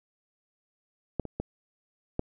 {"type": "clicks", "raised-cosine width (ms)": 2, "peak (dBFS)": [-14, -23, -17, -14], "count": 4, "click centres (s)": [1.197, 1.253, 1.4, 2.194], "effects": []}